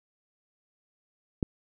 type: click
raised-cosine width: 3 ms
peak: -13 dBFS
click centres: 1.428 s
effects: none